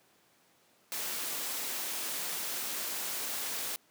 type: noise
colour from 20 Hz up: white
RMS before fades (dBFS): -36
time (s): 0.92-3.76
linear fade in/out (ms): 0
effects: pink hiss -66 dBFS RMS until 3.9 s + high-pass 200 Hz 12 dB/octave